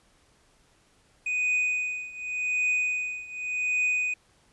triangle tone with tremolo, 2489 Hz, D#7, in tune, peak -20 dBFS, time 1.26-4.14 s, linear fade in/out 5 ms, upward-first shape triangle, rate 0.87 Hz, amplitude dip 90%, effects pink hiss -63 dBFS RMS until 4.52 s + resampled to 24000 Hz

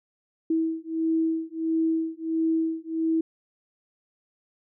sine beating tone pair, 323.2 / 324.7 Hz, E4 / E4, -34 / -26 cents, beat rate 1.5 Hz, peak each -26 dBFS, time 0.5-3.21 s, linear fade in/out 5 ms, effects none

